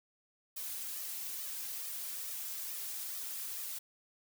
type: noise with flanger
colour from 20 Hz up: blue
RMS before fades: -41 dBFS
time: 0.56-3.79 s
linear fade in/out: 10 ms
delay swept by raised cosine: 1.6 to 3.8 ms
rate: 2.3 Hz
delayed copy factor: +0.75
effects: none